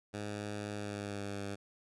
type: tone with pitch glide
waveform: 10% pulse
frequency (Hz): 103.83 to 100.29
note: G#2 to G2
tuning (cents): 0 to +40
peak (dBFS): -30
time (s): 0.13-1.56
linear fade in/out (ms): 20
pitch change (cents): -60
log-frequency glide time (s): 0.69-1.36
effects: resampled to 24000 Hz